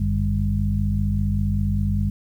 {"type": "harmonic tone with a mistuned harmonic", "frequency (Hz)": 50.2, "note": "G1", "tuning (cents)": 42, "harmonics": [1, 2, 3, 4], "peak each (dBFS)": [-24, -22, -29, -25], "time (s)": [0, 2.1], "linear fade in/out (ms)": 5, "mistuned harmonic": 2, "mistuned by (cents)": -88, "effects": ["9-bit"]}